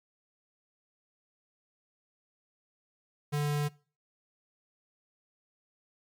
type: tone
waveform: square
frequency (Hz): 146.83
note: D3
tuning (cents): 0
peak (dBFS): -28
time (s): 3.32-3.69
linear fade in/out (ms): 20
effects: noise-tail reverb RT60 0.4 s tail -23 dB re dry + MP3 96 kbps